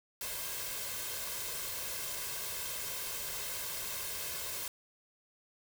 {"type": "noise with comb filter", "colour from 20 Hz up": "white", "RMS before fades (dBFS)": -39, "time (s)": [0.21, 4.68], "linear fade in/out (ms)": 2, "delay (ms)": 1.9, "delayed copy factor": 0.6, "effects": []}